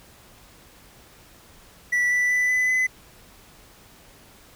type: tone with pitch steps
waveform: triangle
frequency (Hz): 1959 / 1973.8 / 1988.6 / 2004 / 2019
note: B6 / B6 / B6 / B6 / B6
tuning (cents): -15 / -2 / +11 / +25 / +38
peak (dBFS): -17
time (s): 1.92-2.87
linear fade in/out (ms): 10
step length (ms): 190
effects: pink hiss -51 dBFS RMS until 4.55 s